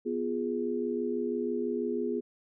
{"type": "chord", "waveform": "sine", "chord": "F diminished", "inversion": "second", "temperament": "equal", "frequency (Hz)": [246.9, 349.2, 415.3], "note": ["Cb4", "F4", "Ab4"], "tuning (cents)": [0, 0, 0], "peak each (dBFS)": [-33, -34, -32], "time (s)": [0.05, 2.21], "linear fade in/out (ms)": 20, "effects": []}